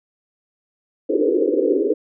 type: band-pass noise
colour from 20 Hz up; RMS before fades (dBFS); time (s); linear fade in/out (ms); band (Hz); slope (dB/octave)
white; -18; 1.09-1.94; 10; 280 to 510; 96
effects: none